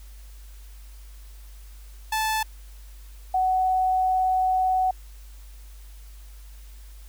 sawtooth / sine tone pair in turn, 874 / 747 Hz, A5 / F#5, -12 / +16 cents, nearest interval minor third, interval 272 cents, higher first, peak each -19 dBFS, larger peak neither, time 2.12-2.43 / 3.34-4.91 s, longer second, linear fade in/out 5 ms, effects added 50 Hz sine -41 dBFS peak until 7.08 s + white hiss -55 dBFS RMS until 7.08 s

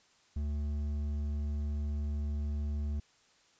triangle tone with hard clipping, 73.42 Hz, D2, in tune, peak -33 dBFS, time 0.36-3 s, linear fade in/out 5 ms, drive 10 dB, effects white hiss -66 dBFS RMS until 3.59 s + resampled to 16000 Hz

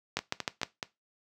two click trains, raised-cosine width 0.2 ms, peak -11 / -15 dBFS, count 4 / 4, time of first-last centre 0.17-0.632 / 0.19-0.828 s, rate 6.49 / 4.7 Hz, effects noise-tail reverb RT60 0.2 s tail -18 dB re dry + high-pass 100 Hz 12 dB/octave

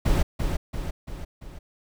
brown noise with echo, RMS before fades -20 dBFS, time 0.05-0.23 s, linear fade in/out 10 ms, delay 340 ms, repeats 4, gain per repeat -5 dB, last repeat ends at 1.59 s, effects none

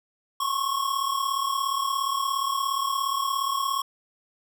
square tone pair together, 1071.6 / 1108.7 Hz, C6 / C#6, +41 / 0 cents, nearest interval minor second, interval 59 cents, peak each -29 / -27 dBFS, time 0.4-3.82 s, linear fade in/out 5 ms, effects none

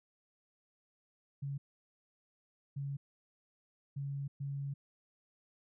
sine tone bursts at uneven times, 139.7 Hz, C#3, 14 cents sharp, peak -36 dBFS, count 4, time 1.42-1.58 / 2.76-2.97 / 3.96-4.28 / 4.4-4.74 s, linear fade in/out 10 ms, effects none

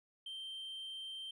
sine tone, 3136 Hz, G7, in tune, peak -40 dBFS, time 0.26-1.31 s, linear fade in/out 5 ms, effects tanh soft clip ceiling -42 dBFS

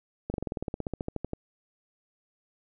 slowing click train, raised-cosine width 2 ms, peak -18 dBFS, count 18, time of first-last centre 0.3-1.334 s, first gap 40 ms, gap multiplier 1.05, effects none

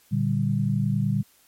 sine chord, G minor, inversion first, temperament equal, 116.54 / 146.83 / 196 Hz, Bb2 / D3 / G3, 0 / 0 / 0 cents, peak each -25 dBFS, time 0.11-1.23 s, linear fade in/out 20 ms, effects white hiss -59 dBFS RMS until 1.47 s + MP3 64 kbps

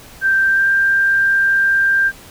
sine tone with pitch glide, 1568 to 1586.2 Hz, G6 to G6, 0 to +20 cents, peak -11 dBFS, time 0.21-2.12 s, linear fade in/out 50 ms, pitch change +20 cents, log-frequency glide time 0.44-0.69 s, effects pink hiss -40 dBFS RMS until 2.3 s

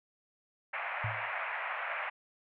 white band-pass noise, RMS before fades -37 dBFS, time 0.73-2.1 s, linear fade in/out 10 ms, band 590 to 2400 Hz, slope 48 dB/octave
sine tone with exponential decay, 110 Hz, A2, in tune, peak -30 dBFS, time 1.04-1.31 s, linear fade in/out 5 ms, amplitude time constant 57 ms
effects none

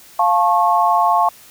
sine chord, F augmented, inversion none, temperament just, 698.5 / 873.1 / 1091.3 Hz, F5 / A5 / C#6, 0 / -14 / -27 cents, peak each -16 dBFS, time 0.19-1.29 s, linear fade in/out 5 ms, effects white hiss -44 dBFS RMS until 1.5 s

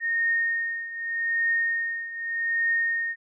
sine tone with tremolo, 1845 Hz, A#6, 18 cents flat, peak -20 dBFS, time 0-3.16 s, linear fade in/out 50 ms, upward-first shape triangle, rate 0.83 Hz, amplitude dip 80%, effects none

